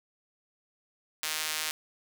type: tone with high-pass filter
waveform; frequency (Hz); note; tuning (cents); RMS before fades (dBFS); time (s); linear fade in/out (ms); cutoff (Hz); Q
sawtooth; 155.56; D#3; 0; -33; 1.23-1.71; 0; 2300; 0.56
effects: none